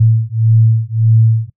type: beating tone pair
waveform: sine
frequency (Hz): 111.4 / 113.1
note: A2 / A2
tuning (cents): +22 / +48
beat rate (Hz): 1.7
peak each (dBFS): -11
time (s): 0-1.5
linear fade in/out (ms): 10
effects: noise-tail reverb RT60 0.1 s tail -23 dB re dry